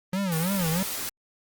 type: tone with vibrato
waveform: square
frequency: 178.3 Hz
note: F3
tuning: 36 cents sharp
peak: -25 dBFS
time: 0.13-0.83 s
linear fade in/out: 2 ms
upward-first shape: sine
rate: 3.1 Hz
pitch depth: 200 cents each way
type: noise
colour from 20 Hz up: white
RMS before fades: -32 dBFS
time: 0.32-1.09 s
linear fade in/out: 0 ms
effects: Opus 32 kbps